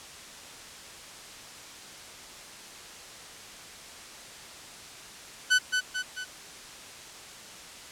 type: tone with echo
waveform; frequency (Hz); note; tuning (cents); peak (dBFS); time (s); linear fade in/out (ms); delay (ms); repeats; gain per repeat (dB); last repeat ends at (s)
sawtooth; 1500; F#6; +23; -15; 5.5-5.59; 20; 220; 3; -5; 6.25
effects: white hiss -45 dBFS RMS until 7.91 s + low-pass 8000 Hz 12 dB/octave